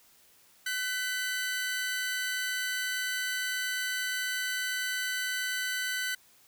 sawtooth tone pair together, 1513.9 / 1989 Hz, F#6 / B6, +39 / +12 cents, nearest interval perfect fourth, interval 473 cents, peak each -28 / -32 dBFS, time 0.66-6.15 s, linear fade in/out 5 ms, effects white hiss -61 dBFS RMS until 6.47 s

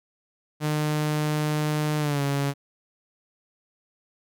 sawtooth tone with pitch glide, 151.5 to 140.54 Hz, D#3 to C#3, -46 to +24 cents, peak -19 dBFS, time 0.6-2.54 s, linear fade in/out 50 ms, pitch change -130 cents, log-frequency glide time 1.99-2.22 s, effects none

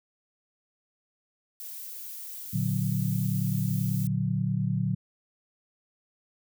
violet noise, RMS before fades -40 dBFS, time 1.6-4.07 s, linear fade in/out 0 ms
sine chord, Bb augmented, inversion none, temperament equal, 116.54 / 146.83 / 185 Hz, Bb2 / D3 / F#3, 0 / 0 / 0 cents, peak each -29 dBFS, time 2.53-4.95 s, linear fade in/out 10 ms
effects none

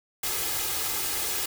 white noise with comb filter, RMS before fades -29 dBFS, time 0.23-1.46 s, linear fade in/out 5 ms, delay 2.4 ms, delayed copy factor +0.6, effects none

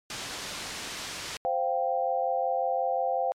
white noise, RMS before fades -32 dBFS, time 0.1-1.37 s, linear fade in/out 2 ms
sine chord, C suspended fourth, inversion none, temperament equal, 523.3 / 698.5 / 784 Hz, C5 / F5 / G5, 0 / 0 / 0 cents, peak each -29 dBFS, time 1.45-3.32 s, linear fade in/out 0 ms
effects low-pass 6000 Hz 12 dB/octave + MP3 96 kbps

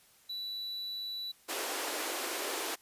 triangle tone, 3951 Hz, B7, in tune, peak -35 dBFS, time 0.29-1.32 s, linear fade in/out 10 ms
pink high-pass noise, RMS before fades -36 dBFS, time 1.48-2.76 s, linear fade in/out 20 ms, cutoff 300 Hz, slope 48 dB/octave
effects white hiss -63 dBFS RMS until 2.81 s + resampled to 32000 Hz

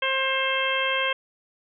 harmonic tone, 531 Hz, C5, 25 cents sharp, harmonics 1 / 2 / 3 / 4 / 5 / 6, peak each -29 / -29 / -29 / -29 / -29 / -29 dBFS, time 0.02-1.13 s, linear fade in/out 5 ms, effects none

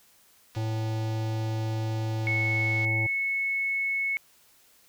click train, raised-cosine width 0.2 ms, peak -29 dBFS, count 562, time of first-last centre 0.55-2.849 s, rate 244 Hz
harmonic tone, 110.5 Hz, A2, 8 cents sharp, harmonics 1 / 3 / 5 / 7 / 8, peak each -27 / -37 / -41 / -44 / -45 dBFS, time 0.56-3.07 s, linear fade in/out 10 ms
sine tone, 2200 Hz, C#7, 14 cents flat, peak -25 dBFS, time 2.27-4.17 s, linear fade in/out 0 ms
effects white hiss -60 dBFS RMS until 4.88 s

